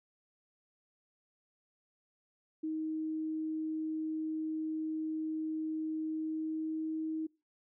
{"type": "tone with pitch glide", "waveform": "sine", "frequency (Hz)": [314.5, 316.5], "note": ["D#4", "D#4"], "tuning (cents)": [19, 30], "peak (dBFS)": -33, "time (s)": [2.63, 7.27], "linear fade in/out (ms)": 10, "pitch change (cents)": 11, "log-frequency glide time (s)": [6.05, 6.94], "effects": ["noise-tail reverb RT60 0.3 s tail -24 dB re dry"]}